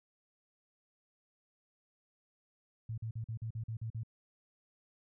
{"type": "tone bursts", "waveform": "sine", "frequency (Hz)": 112.3, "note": "A2", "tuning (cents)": 36, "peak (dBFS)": -36, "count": 9, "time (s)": [2.89, 4.034], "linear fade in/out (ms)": 5, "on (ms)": 88, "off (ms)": 44, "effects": []}